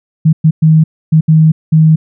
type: tone bursts at uneven times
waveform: sine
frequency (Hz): 158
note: D#3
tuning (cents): +27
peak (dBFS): -3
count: 6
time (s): 0.25-0.33 / 0.44-0.51 / 0.62-0.84 / 1.12-1.21 / 1.28-1.52 / 1.72-1.96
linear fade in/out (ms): 10
effects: none